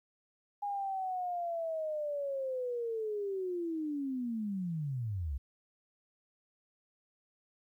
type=linear sweep; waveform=sine; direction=down; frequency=821 to 61.74 Hz; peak=-33 dBFS; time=0.62-5.38 s; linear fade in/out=10 ms; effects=12-bit